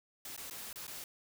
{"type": "noise with dropouts", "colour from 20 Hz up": "white", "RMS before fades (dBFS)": -45, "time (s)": [0.25, 1.04], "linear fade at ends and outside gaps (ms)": 2, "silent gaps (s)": [[0.364, 0.376], [0.499, 0.509], [0.729, 0.758], [0.868, 0.878]], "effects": []}